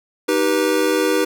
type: chord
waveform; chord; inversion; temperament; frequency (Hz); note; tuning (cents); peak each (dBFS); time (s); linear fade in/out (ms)
square; Eb augmented; none; just; 311.1 / 388.9 / 486.1; Eb4 / G4 / B4; 0 / -14 / -28; -21 / -21 / -20; 0.28-1.25; 10
effects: none